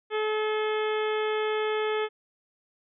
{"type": "harmonic tone with a mistuned harmonic", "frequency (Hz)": 429.7, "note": "A4", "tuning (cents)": -41, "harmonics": [1, 2, 3, 4, 5, 6, 7, 8], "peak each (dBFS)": [-26, -35, -35, -38, -38, -42, -42, -43], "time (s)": [0.1, 2.09], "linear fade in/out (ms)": 50, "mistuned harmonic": 7, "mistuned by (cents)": 49, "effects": []}